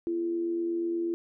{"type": "tone with amplitude modulation", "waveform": "sine", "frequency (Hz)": 339.4, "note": "F4", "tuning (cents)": -49, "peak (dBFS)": -25, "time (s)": [0.07, 1.14], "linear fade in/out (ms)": 0, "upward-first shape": "sine", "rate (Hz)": 88.3, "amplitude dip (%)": 40, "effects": []}